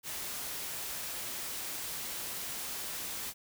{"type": "noise", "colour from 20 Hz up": "white", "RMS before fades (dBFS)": -39, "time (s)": [0.03, 3.34], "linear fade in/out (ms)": 50, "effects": []}